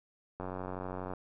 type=click train; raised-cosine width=1 ms; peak=-25 dBFS; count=69; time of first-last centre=0.4-1.136 s; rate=92.4 Hz; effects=none